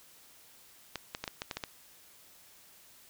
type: clicks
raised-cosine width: 0.2 ms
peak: -18 dBFS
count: 8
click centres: 0.957 / 1.149 / 1.24 / 1.278 / 1.419 / 1.512 / 1.57 / 1.638 s
effects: white hiss -58 dBFS RMS until 3.09 s